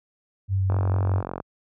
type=tone with vibrato; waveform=sine; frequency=96 Hz; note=G2; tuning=36 cents flat; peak=-19 dBFS; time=0.48-1.23 s; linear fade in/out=50 ms; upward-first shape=square; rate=4.4 Hz; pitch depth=11 cents each way
type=click train; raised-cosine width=1 ms; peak=-16 dBFS; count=33; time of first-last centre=0.7-1.402 s; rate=45.6 Hz
effects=high-pass 60 Hz 12 dB/octave